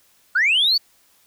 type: linear sweep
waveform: sine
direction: up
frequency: 1371 to 4613 Hz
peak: -13 dBFS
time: 0.35-0.78 s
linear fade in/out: 10 ms
effects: tanh soft clip ceiling -11 dBFS + white hiss -58 dBFS RMS until 1.26 s